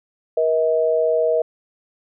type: tone pair together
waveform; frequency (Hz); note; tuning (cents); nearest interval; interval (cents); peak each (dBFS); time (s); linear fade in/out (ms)
sine; 476.7 / 638.3; A#4 / D#5; +39 / +44; perfect fourth; 505; -18; 0.37-1.42; 5
effects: none